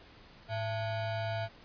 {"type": "ring-modulated tone", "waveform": "square", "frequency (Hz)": 390, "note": "G4", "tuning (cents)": -9, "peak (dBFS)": -30, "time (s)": [0.48, 1.49], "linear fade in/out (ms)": 50, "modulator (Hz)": 283, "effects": ["pink hiss -56 dBFS RMS until 1.64 s", "resampled to 11025 Hz"]}